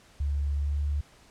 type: tone with pitch glide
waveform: sine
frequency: 71.5 to 72.62 Hz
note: D2 to D2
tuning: -46 to -19 cents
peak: -25 dBFS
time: 0.2-1.01 s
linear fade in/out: 5 ms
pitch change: +27 cents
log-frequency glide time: 0.56-0.79 s
effects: pink hiss -57 dBFS RMS until 1.3 s + low-pass 9000 Hz 12 dB/octave